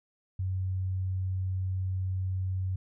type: tone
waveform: sine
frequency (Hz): 93.6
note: F#2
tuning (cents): +20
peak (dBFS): -28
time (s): 0.39-2.76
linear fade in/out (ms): 5
effects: none